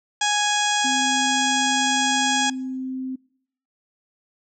harmonic tone, 830.6 Hz, G#5, in tune, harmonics 1 / 2 / 3 / 4 / 5 / 6 / 7 / 8 / 9 / 10, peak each -23 / -25 / -30 / -25 / -37 / -32 / -32 / -30 / -30 / -40 dBFS, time 0.21-2.5 s, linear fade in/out 5 ms
sine tone, 260 Hz, C4, 11 cents flat, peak -26 dBFS, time 0.84-3.16 s, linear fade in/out 10 ms
effects noise-tail reverb RT60 0.7 s tail -25 dB re dry

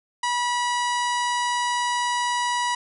harmonic tone, 972 Hz, B5, 28 cents flat, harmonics 1 / 2 / 3 / 4 / 5 / 6 / 7 / 8 / 9 / 10, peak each -23 / -29 / -33 / -35 / -37 / -39 / -40 / -41 / -42 / -43 dBFS, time 0.23-2.75 s, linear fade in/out 5 ms, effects none

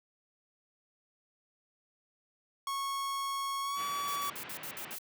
45% pulse tone with pitch glide, 1100 to 1139.4 Hz, C#6 to C#6, -14 to +47 cents, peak -33 dBFS, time 2.67-4.3 s, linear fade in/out 2 ms, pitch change +61 cents, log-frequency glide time 3.62-3.84 s
white band-pass noise, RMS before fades -47 dBFS, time 3.75-4.98 s, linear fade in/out 50 ms, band 110 to 2900 Hz, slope 24 dB/octave
blue noise bursts, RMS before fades -42 dBFS, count 7, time 4.08-4.985 s, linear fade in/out 0 ms, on 77 ms, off 61 ms
effects none

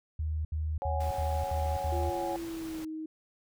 sine tone bursts, 77.78 Hz, D#2, in tune, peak -29 dBFS, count 6, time 0.19-2.1 s, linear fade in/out 5 ms, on 260 ms, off 70 ms
sine chord, C# suspended fourth, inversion none, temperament equal with one note detuned, 554.4 / 746 / 830.6 Hz, C#5 / F#5 / G#5, 0 / +14 / 0 cents, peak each -36 dBFS, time 0.82-2.36 s, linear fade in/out 0 ms
pink noise, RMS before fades -47 dBFS, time 1-2.85 s, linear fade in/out 5 ms
sine tone with pitch glide, 349.2 to 314.7 Hz, F4 to D#4, 0 to +20 cents, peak -35 dBFS, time 1.92-3.06 s, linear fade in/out 5 ms, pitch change -180 cents, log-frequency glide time 2.1-2.85 s
effects none

